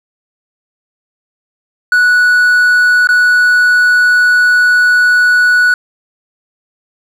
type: tone with dropouts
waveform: triangle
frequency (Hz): 1473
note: F#6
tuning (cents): -8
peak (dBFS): -4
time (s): 1.92-5.74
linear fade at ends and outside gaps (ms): 2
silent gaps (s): 3.072-3.089
effects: none